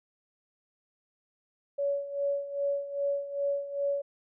sine tone with tremolo, 564 Hz, C#5, 30 cents sharp, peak -25 dBFS, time 1.78-4.02 s, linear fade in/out 10 ms, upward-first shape sine, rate 2.5 Hz, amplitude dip 75%, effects none

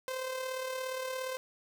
sawtooth tone with amplitude modulation, 518 Hz, C5, 17 cents flat, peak -29 dBFS, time 0.08-1.37 s, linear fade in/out 0 ms, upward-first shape sine, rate 37.2 Hz, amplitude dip 45%, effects none

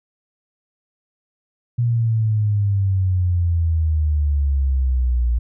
sine exponential sweep, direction down, 120.7 to 58.2 Hz, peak -15 dBFS, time 1.78-5.39 s, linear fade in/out 10 ms, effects none

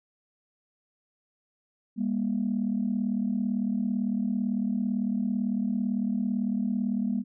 sine tone pair together, 201.7 / 239.6 Hz, G3 / A#3, +50 / +48 cents, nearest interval minor third, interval 298 cents, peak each -27 dBFS, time 1.96-7.24 s, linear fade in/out 50 ms, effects tanh soft clip ceiling -18 dBFS

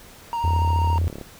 triangle tone with vibrato, 932 Hz, A#5, 1 cent flat, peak -21 dBFS, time 0.33-0.98 s, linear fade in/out 0 ms, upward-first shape sine, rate 14 Hz, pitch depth 21 cents each way
sine tone, 84.6 Hz, E2, 45 cents sharp, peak -18 dBFS, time 0.44-1.08 s, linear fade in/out 0 ms
click train, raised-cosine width 2 ms, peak -21 dBFS, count 28, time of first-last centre 0.45-1.213 s, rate 35.4 Hz
effects pink hiss -46 dBFS RMS until 1.39 s

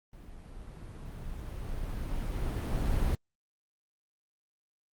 brown noise with level ramp, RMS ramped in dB -48 to -27 dBFS, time 0.13-3.15 s, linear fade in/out 2 ms, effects Opus 32 kbps

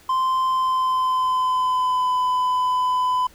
triangle tone with pitch glide, 1039 to 1005.3 Hz, C6 to B5, -12 to +30 cents, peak -16 dBFS, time 0.09-3.27 s, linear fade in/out 5 ms, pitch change -58 cents, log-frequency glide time 0.47-2.13 s, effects pink hiss -51 dBFS RMS until 3.34 s

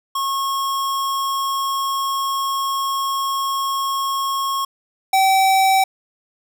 square tone pair in turn, 1090 / 769 Hz, C#6 / G5, -29 / -33 cents, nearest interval tritone, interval 604 cents, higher first, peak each -20 / -13 dBFS, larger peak second, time 0.15-4.65 / 5.13-5.84 s, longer first, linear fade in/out 5 ms, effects none

